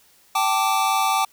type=chord; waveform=square; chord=G suspended second; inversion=none; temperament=equal with one note detuned; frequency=776.3 / 880 / 1174.7 Hz; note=G5 / A5 / D6; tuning=-17 / 0 / 0 cents; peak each=-23 / -24 / -23 dBFS; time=0.35-1.25 s; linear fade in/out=5 ms; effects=white hiss -56 dBFS RMS until 1.32 s